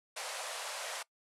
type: band-pass noise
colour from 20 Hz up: pink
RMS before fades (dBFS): -41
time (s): 0.16-1.03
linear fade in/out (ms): 10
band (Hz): 520 to 11000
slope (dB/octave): 48
effects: noise-tail reverb RT60 0.1 s tail -22 dB re dry